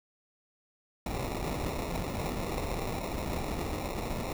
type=noise with sample-and-hold; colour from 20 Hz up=pink; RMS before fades=-34 dBFS; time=1.06-4.33 s; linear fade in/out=2 ms; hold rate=1575 Hz; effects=none